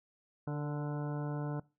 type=harmonic tone with a mistuned harmonic; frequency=146.9 Hz; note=D3; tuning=1 cent sharp; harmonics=1 / 2 / 3 / 4 / 5 / 6 / 7 / 9 / 10; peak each=-35 / -41 / -45 / -47 / -49 / -51 / -52 / -54 / -55 dBFS; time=0.47-1.6 s; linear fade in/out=5 ms; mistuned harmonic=3; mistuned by=+29 cents; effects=noise-tail reverb RT60 0.3 s tail -22 dB re dry